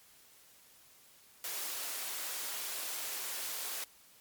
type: high-pass noise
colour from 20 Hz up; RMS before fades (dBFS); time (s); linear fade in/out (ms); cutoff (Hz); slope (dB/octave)
white; -39; 1.44-3.84; 2; 410; 12
effects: white hiss -61 dBFS RMS until 4.2 s + MP3 96 kbps

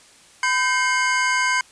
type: tone cluster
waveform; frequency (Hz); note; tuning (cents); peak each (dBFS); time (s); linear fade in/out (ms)
square; 1006 / 1554 / 2143; B5 / G6 / C7; +32 / -16 / +41; -23; 0.43-1.61; 2
effects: white hiss -50 dBFS RMS until 1.71 s + resampled to 22050 Hz

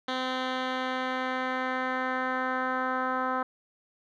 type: tone with low-pass filter sweep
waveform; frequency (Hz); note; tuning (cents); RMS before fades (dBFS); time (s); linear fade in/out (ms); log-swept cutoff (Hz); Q
10% pulse; 257.5; C4; -28; -30; 0.08-3.43; 5; 3400 to 1300; 2.2
effects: none

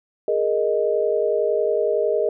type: chord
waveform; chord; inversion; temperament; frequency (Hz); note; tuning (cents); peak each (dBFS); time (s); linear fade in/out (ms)
sine; Ab suspended second; none; equal; 415.3 / 466.2 / 622.3; Ab4 / Bb4 / Eb5; 0 / 0 / 0; -22; 0.28-2.29; 2
effects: none

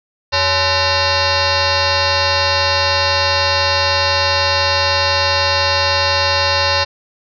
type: tone with frequency modulation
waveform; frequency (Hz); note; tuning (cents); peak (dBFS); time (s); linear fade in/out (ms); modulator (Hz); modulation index
sine; 1805; A6; +44; -12; 0.32-6.85; 20; 473; 6.6
effects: none

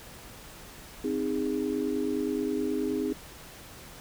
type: chord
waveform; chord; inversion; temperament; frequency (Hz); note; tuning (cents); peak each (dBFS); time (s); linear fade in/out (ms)
sine; Ab major; first; equal with one note detuned; 261.6 / 311.1 / 409.6; C4 / Eb4 / Ab4; 0 / 0 / -24; -31; 1.04-3.13; 5
effects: pink hiss -47 dBFS RMS until 4 s

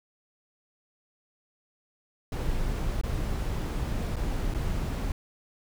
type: noise with dropouts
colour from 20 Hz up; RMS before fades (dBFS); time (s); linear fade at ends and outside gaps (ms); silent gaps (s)
brown; -29; 2.32-5.12; 2; 3.013-3.035 / 4.159-4.165 / 4.54-4.546
effects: none

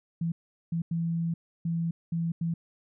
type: tone bursts at uneven times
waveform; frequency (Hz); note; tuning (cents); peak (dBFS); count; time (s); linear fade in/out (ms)
sine; 167; E3; +23; -26; 6; 0.21-0.32 / 0.72-0.82 / 0.91-1.34 / 1.65-1.91 / 2.12-2.32 / 2.41-2.54; 5
effects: none

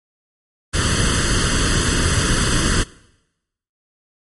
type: noise with comb filter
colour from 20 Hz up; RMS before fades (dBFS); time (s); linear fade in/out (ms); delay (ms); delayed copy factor
pink; -17; 0.73-2.84; 20; 0.64; +0.85
effects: noise-tail reverb RT60 0.9 s tail -21 dB re dry + MP3 48 kbps

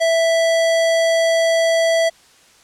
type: tone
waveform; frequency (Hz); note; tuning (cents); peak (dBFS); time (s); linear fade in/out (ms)
square; 659.3; E5; 0; -14; 0-2.1; 20
effects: white hiss -50 dBFS RMS until 2.63 s + low-pass 8000 Hz 12 dB/octave

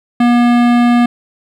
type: tone with hard clipping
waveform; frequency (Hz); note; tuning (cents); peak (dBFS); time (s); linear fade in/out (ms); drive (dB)
sine; 240.3; B3; -47; -9; 0.2-1.06; 5; 18
effects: none

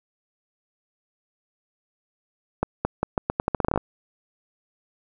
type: accelerating click train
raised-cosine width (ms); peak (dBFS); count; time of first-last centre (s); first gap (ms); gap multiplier
1; -7; 15; 2.63-3.776; 220; 0.82
effects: none

